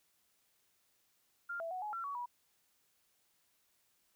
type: tone with pitch steps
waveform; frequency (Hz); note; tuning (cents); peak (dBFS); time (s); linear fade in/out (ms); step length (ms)
sine; 1397 / 663 / 739 / 843 / 1357 / 1128 / 970; F6 / E5 / F#5 / G#5 / E6 / C#6 / B5; 0 / +10 / -2 / +26 / +50 / +30 / -31; -38; 1.49-2.26; 10; 110
effects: white hiss -75 dBFS RMS until 4.15 s